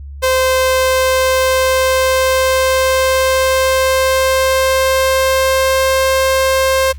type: tone with pitch glide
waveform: sawtooth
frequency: 519 to 529 Hz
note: C5 to C5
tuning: -14 to +19 cents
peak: -7 dBFS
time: 0.22-6.93 s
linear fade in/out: 20 ms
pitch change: +33 cents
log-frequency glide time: 0.68-6.1 s
effects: added 70 Hz sine -27 dBFS peak until 6.98 s + Opus 48 kbps